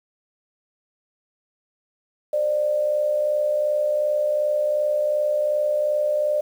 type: tone pair together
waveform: sine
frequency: 536 / 598.7 Hz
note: C5 / D5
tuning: +42 / +33 cents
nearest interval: major second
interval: 191 cents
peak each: -28 / -19 dBFS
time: 2.33-6.41 s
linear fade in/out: 5 ms
effects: 8-bit